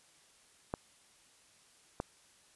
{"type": "clicks", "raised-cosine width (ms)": 1, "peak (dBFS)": -20, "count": 2, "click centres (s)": [0.739, 2.001], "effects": ["white hiss -64 dBFS RMS until 2.55 s", "resampled to 24000 Hz"]}